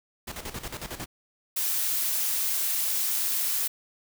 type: noise with tremolo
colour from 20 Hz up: pink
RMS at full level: -35 dBFS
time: 0.27-1.06 s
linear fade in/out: 10 ms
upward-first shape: square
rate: 11 Hz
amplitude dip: 70%
type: noise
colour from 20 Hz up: blue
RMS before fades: -27 dBFS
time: 1.56-3.68 s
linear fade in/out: 10 ms
effects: none